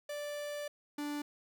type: tone pair in turn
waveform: 45% pulse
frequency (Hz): 586 / 293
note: D5 / D4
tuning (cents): -4 / -4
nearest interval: octave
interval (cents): 1200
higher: first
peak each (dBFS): -38 / -36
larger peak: second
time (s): 0.09-0.68 / 0.98-1.22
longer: first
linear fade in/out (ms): 5
effects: none